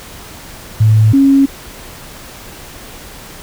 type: tone pair in turn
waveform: sine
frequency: 108.8 / 274.2 Hz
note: A2 / C#4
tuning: -19 / -19 cents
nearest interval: octave + major third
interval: 1600 cents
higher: second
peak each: -5 dBFS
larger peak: neither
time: 0.8-1.13 / 1.13-1.46 s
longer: neither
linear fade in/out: 10 ms
effects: pink hiss -33 dBFS RMS until 3.42 s